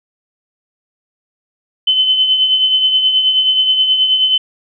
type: tone with tremolo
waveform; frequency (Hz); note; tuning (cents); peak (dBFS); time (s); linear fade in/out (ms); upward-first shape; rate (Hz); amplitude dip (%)
sine; 3046; F#7; +50; -7; 1.87-4.38; 5; triangle; 9.4; 55
effects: none